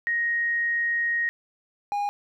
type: tone pair in turn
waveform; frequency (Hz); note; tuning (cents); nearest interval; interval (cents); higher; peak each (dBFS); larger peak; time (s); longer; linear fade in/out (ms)
sine / triangle; 1874 / 816.6; A#6 / G#5; +9 / -29; octave + major second; 1438; first; -22; neither; 0.07-1.29 / 1.92-2.09; first; 0
effects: none